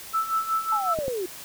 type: tone with tremolo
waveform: sine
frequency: 1318.5 Hz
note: E6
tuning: in tune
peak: -20 dBFS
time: 0.13-0.95 s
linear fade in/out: 20 ms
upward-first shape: sine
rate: 5.4 Hz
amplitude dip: 75%
type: linear sweep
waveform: sine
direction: down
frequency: 880 to 345.1 Hz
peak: -26 dBFS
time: 0.72-1.26 s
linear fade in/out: 5 ms
type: clicks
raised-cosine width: 2 ms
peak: -19 dBFS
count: 2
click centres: 0.988 / 1.081 s
effects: white hiss -41 dBFS RMS until 1.44 s